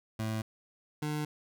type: tone pair in turn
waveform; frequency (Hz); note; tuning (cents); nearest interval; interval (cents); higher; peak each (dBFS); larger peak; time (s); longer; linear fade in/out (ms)
25% pulse; 110 / 150.55; A2 / D3; 0 / +43; perfect fourth; 543; second; -28; neither; 0.19-0.42 / 1.02-1.25; neither; 5
effects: none